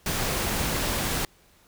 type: noise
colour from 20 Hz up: pink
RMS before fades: -27 dBFS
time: 0.06-1.25 s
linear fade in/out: 2 ms
effects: pink hiss -59 dBFS RMS until 1.67 s